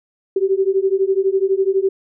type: beating tone pair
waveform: sine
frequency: 380 / 392 Hz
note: F#4 / G4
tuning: +46 / 0 cents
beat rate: 12 Hz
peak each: -17 dBFS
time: 0.36-1.89 s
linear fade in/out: 5 ms
effects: none